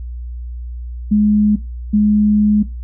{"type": "tone pair in turn", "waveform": "sine", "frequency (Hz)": [209.7, 209.7], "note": ["G#3", "G#3"], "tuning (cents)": [17, 17], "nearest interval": "unison", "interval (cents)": 0, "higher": "neither", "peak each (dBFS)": -9, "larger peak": "neither", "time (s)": [[1.11, 1.56], [1.93, 2.63]], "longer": "second", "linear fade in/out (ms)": 10, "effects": ["noise-tail reverb RT60 0.2 s tail -17 dB re dry", "added 60 Hz sine -24 dBFS peak until 2.83 s"]}